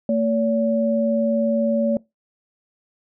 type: tone pair together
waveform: sine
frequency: 226 / 570 Hz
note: A3 / C#5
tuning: +47 / +48 cents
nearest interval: octave + major third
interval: 1601 cents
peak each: -19 / -20 dBFS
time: 0.09-1.97 s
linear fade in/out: 2 ms
effects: noise-tail reverb RT60 0.2 s tail -23 dB re dry